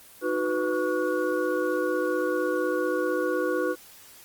sine tone cluster, 310.8 / 366.5 / 496.3 / 1119 / 1452 Hz, D#4 / F#4 / B4 / C#6 / F#6, -2 / -16 / +8 / +16 / -33 cents, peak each -30 / -29 / -27 / -35 / -33 dBFS, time 0.21-3.76 s, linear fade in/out 50 ms, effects white hiss -50 dBFS RMS until 4.24 s + Opus 24 kbps

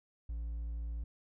triangle tone with hard clipping, 56.9 Hz, A#1, 41 cents flat, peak -37 dBFS, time 0.29-1.04 s, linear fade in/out 5 ms, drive 5 dB, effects none

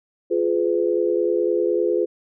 sine chord, F diminished, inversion none, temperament just, 349.2 / 419.1 / 502.9 Hz, F4 / Ab4 / Cb5, 0 / +16 / +31 cents, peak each -21 / -22 / -23 dBFS, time 0.3-2.06 s, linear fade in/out 20 ms, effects none

